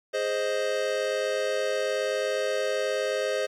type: chord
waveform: square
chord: Ab major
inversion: none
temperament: equal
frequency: 415.3 / 523.3 / 622.3 Hz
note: Ab4 / C5 / Eb5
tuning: 0 / 0 / 0 cents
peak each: -32 / -29 / -31 dBFS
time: 0.13-3.47 s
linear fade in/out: 20 ms
effects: low-pass 7000 Hz 12 dB/octave + 10-bit